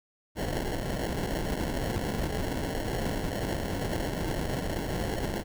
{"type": "noise with sample-and-hold", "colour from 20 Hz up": "pink", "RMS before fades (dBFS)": -31, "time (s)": [0.35, 5.44], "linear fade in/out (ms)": 50, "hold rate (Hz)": 1225, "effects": []}